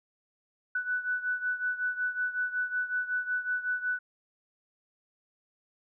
sine beating tone pair, 1487 / 1492.4 Hz, F#6 / F#6, +8 / +14 cents, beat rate 5.4 Hz, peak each -30 / -34 dBFS, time 0.75-3.99 s, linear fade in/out 5 ms, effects none

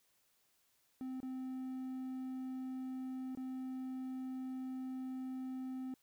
triangle tone with dropouts, 259.2 Hz, C4, 16 cents flat, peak -38 dBFS, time 1.01-5.94 s, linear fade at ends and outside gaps 1 ms, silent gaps 1.203-1.23 / 3.351-3.373 s, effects white hiss -75 dBFS RMS until 6.02 s

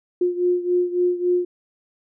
sine beating tone pair, 355.5 / 359.1 Hz, F4 / F4, +31 / +48 cents, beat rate 3.6 Hz, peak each -19 / -23 dBFS, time 0.21-1.45 s, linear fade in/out 5 ms, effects none

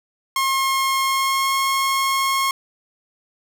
sawtooth tone with pitch glide, 1074 to 1082.7 Hz, C6 to C#6, +45 to -41 cents, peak -14 dBFS, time 0.36-2.51 s, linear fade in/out 2 ms, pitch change +14 cents, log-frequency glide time 1.03-1.54 s, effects none

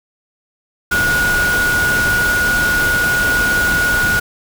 sine tone in noise, 1450 Hz, F#6, 35 cents flat, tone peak -13 dBFS, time 0.91-4.2 s, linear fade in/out 10 ms, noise pink, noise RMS -21 dBFS, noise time 0.91-4.2 s, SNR +5 dB, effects none

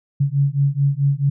sine beating tone pair, 138.1 / 142.7 Hz, C#3 / D3, -6 / -49 cents, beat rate 4.6 Hz, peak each -18 dBFS, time 0.2-1.3 s, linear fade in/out 10 ms, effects none

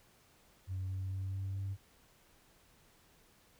sine tone with pitch steps, 93.8 / 94.73 / 95.66 / 96.6 / 97.56 Hz, F#2 / F#2 / G2 / G2 / G2, +24 / +41 / -42 / -25 / -8 cents, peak -34 dBFS, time 0.67-1.77 s, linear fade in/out 50 ms, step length 220 ms, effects tanh soft clip ceiling -33 dBFS + pink hiss -66 dBFS RMS until 3.59 s

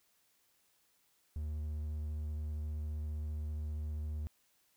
triangle tone with vibrato, 75.9 Hz, D#2, 42 cents flat, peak -34 dBFS, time 1.36-4.27 s, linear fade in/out 0 ms, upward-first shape square, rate 15 Hz, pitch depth 10 cents each way, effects white hiss -73 dBFS RMS until 4.76 s

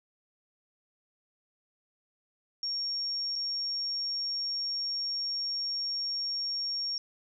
sine tone with dropouts, 5540 Hz, F8, 15 cents flat, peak -30 dBFS, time 2.63-6.98 s, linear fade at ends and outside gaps 1 ms, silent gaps 3.356-3.36 s, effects none

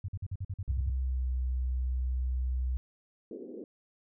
sine tone bursts, 94.8 Hz, F#2, 43 cents sharp, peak -32 dBFS, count 10, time 0.04-0.903 s, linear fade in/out 5 ms, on 44 ms, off 47 ms
sine tone with pitch glide, 65.41 to 63.25 Hz, C2 to B1, 0 to +42 cents, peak -28 dBFS, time 0.68-2.77 s, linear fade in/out 0 ms, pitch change -58 cents, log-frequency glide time 0.88-1.27 s
white band-pass noise, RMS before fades -43 dBFS, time 3.31-3.64 s, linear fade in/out 2 ms, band 230 to 460 Hz, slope 48 dB/octave
effects none

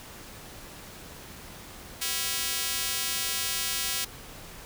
square tone with high-pass filter, 150 Hz, D3, 37 cents sharp, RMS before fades -30 dBFS, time 2.01-4.05 s, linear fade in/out 10 ms, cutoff 3300 Hz, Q 0.55, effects pink hiss -45 dBFS RMS until 4.65 s

